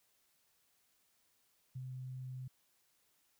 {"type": "tone with ADSR envelope", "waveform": "sine", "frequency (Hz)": 128.8, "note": "C3", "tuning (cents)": -27, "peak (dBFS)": -40, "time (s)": [1.75, 2.48], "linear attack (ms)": 11, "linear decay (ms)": 48, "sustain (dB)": -2, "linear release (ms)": 7, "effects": ["white hiss -75 dBFS RMS until 3.39 s"]}